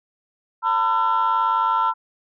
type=tone cluster; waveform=sine; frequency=907 / 1006 / 1350 Hz; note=A#5 / B5 / E6; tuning=-48 / +32 / +41 cents; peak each=-20 dBFS; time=0.62-1.94 s; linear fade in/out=50 ms; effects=tanh soft clip ceiling -12 dBFS